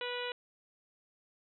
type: harmonic tone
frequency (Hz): 490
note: B4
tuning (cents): -14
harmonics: 1 / 2 / 3 / 4 / 5 / 6 / 7 / 8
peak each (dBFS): -39 / -44 / -44 / -46 / -45 / -43 / -48 / -48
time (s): 0.01-0.32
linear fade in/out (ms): 2
effects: none